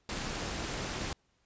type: noise with amplitude modulation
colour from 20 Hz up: pink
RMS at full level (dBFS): -33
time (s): 0.09-1.13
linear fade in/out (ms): 2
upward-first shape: sine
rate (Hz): 255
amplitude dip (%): 75
effects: pink hiss -73 dBFS RMS until 1.45 s + resampled to 16000 Hz